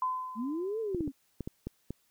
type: tone with exponential decay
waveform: sine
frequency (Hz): 1021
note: C6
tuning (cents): -43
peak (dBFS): -26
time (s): 0.02-0.94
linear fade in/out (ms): 2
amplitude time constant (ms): 200
type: linear two-way sweep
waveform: sine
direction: up then down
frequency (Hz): 207.7 to 457.9 to 258.5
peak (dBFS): -31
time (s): 0.35-1.12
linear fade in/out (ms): 50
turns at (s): 0.8
type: clicks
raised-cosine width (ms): 3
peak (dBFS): -23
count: 7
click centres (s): 0.947 / 1.007 / 1.077 / 1.407 / 1.475 / 1.67 / 1.906
effects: white hiss -71 dBFS RMS until 2.1 s